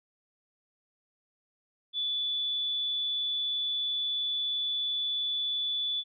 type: tone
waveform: sine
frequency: 3463 Hz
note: A7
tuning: 28 cents flat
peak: -28 dBFS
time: 1.93-6.04 s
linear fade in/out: 50 ms
effects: none